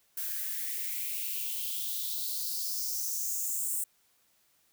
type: noise with high-pass filter sweep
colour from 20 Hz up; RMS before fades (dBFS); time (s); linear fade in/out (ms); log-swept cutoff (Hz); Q
violet; -34; 0.17-3.84; 5; 1500 to 8500; 4.6
effects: white hiss -69 dBFS RMS until 4.72 s